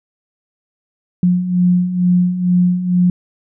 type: beating tone pair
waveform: sine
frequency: 177.4 / 179.6 Hz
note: F3 / F3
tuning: +27 / +49 cents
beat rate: 2.2 Hz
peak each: -18 / -12 dBFS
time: 1.23-3.1 s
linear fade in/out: 2 ms
effects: none